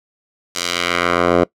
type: tone with band-pass filter sweep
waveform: 10% pulse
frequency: 87.31 Hz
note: F2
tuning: in tune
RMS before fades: -17 dBFS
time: 0.55-1.44 s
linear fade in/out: 5 ms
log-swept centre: 5800 to 560 Hz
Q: 0.99
effects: noise-tail reverb RT60 0.1 s tail -21 dB re dry